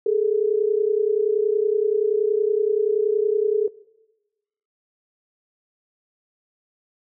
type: tone pair together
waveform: sine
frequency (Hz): 412.7 / 443.3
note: G#4 / A4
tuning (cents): -11 / +13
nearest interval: minor second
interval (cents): 124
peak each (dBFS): -20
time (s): 0.06-3.68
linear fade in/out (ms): 5
effects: noise-tail reverb RT60 1.0 s tail -20 dB re dry